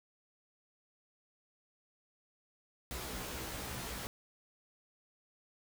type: noise with comb filter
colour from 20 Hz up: pink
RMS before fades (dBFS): -42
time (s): 2.91-4.07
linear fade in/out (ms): 0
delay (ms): 16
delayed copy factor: +0.95
effects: none